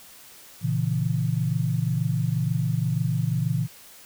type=chord; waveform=sine; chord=A# diminished; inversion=none; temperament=equal; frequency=116.54 / 138.59 / 164.81 Hz; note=A#2 / C#3 / E3; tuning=0 / 0 / 0 cents; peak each=-26 dBFS; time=0.61-3.68 s; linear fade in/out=50 ms; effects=white hiss -48 dBFS RMS until 4.05 s